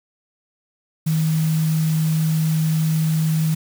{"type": "tone in noise", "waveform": "sine", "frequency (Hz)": 158.3, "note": "D#3", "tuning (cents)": 30, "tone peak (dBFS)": -16, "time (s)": [1.06, 3.55], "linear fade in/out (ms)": 10, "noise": "white", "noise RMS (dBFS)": -34, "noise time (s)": [1.06, 3.55], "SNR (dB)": 15, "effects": []}